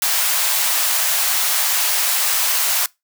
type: high-pass noise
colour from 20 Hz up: white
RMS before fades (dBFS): -18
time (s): 0.02-2.86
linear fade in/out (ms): 2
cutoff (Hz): 660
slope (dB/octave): 24
effects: noise-tail reverb RT60 0.2 s tail -23 dB re dry